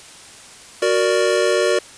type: chord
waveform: square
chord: Gb augmented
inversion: none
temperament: equal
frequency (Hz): 370 / 466.2 / 587.3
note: Gb4 / Bb4 / D5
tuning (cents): 0 / 0 / 0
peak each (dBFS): -20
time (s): 0.82-1.79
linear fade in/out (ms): 5
effects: white hiss -41 dBFS RMS until 1.97 s + resampled to 22050 Hz